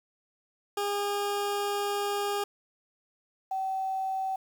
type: tone pair in turn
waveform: 20% pulse / sine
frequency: 406.7 / 765.5 Hz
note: G#4 / G5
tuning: -36 / -41 cents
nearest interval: major seventh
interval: 1095 cents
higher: second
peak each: -23 / -28 dBFS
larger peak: first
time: 0.77-2.44 / 3.51-4.36 s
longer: first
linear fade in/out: 5 ms
effects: 9-bit